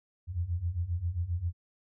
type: beating tone pair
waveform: sine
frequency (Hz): 82.41 / 89.91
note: E2 / F#2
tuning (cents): 0 / -49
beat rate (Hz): 7.5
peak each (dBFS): -34 / -31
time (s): 0.27-1.53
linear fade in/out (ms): 50
effects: none